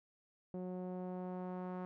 sawtooth tone with low-pass filter sweep, 182.4 Hz, F#3, 24 cents flat, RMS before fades -43 dBFS, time 0.54-1.85 s, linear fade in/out 0 ms, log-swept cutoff 530 to 1100 Hz, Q 1.4, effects none

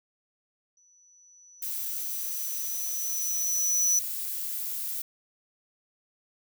sine tone with exponential growth, 5940 Hz, F#8, 6 cents sharp, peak -20 dBFS, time 0.77-3.99 s, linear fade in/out 2 ms, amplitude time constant 700 ms
violet noise, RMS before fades -33 dBFS, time 1.62-5.02 s, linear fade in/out 5 ms
effects none

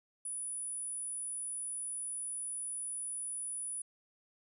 sine tone, 9840 Hz, D#9, 20 cents flat, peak -37 dBFS, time 0.25-3.82 s, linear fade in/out 5 ms, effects none

